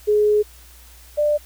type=tone pair in turn; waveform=sine; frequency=420 / 594 Hz; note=G#4 / D5; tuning=+19 / +20 cents; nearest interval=tritone; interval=601 cents; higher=second; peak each=-13 / -15 dBFS; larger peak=first; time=0.07-0.43 / 1.17-1.38 s; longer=first; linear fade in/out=20 ms; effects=added 60 Hz sine -45 dBFS peak until 1.45 s + white hiss -48 dBFS RMS until 1.45 s